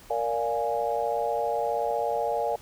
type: chord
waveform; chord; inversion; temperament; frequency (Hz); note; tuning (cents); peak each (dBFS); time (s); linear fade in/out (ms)
sine; Bb dominant seventh; none; equal with one note detuned; 466.2 / 582.9 / 698.5 / 830.6; Bb4 / D5 / F5 / Ab5; 0 / -13 / 0 / 0; -30; 0.1-2.56; 5
effects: pink hiss -51 dBFS RMS until 2.61 s